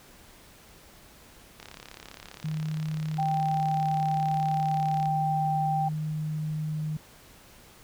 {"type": "click train", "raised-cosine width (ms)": 0.2, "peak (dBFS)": -25, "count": 122, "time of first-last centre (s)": [1.6, 5.057], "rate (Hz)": 35}
{"type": "tone with pitch glide", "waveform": "sine", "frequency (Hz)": [155.56, 154.22], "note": ["D#3", "D#3"], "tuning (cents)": [0, -15], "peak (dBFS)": -28, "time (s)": [2.44, 6.97], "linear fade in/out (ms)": 5, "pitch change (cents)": -15, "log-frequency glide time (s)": [3.27, 5.57]}
{"type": "tone", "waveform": "sine", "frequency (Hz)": 784, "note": "G5", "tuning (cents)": 0, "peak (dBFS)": -25, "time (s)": [3.18, 5.89], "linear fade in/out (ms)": 10}
{"effects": ["pink hiss -53 dBFS RMS until 7.83 s"]}